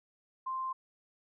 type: tone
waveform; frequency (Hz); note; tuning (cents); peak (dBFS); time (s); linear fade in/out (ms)
sine; 1046.5; C6; 0; -33; 0.46-0.73; 10
effects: none